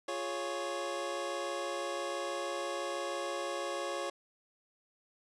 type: chord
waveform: 25% pulse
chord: Db major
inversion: first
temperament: equal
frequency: 349.2 / 415.3 / 554.4 Hz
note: F4 / Ab4 / Db5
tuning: 0 / 0 / 0 cents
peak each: -37 / -39 / -33 dBFS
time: 0.08-4.1 s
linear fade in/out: 5 ms
effects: resampled to 22050 Hz